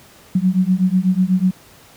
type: beating tone pair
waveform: sine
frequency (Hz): 181.2 / 189.3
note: F#3 / F#3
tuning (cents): -36 / +40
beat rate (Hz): 8.1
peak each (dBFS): -16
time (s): 0.35-1.51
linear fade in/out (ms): 5
effects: pink hiss -46 dBFS RMS until 1.96 s + high-pass 60 Hz 12 dB/octave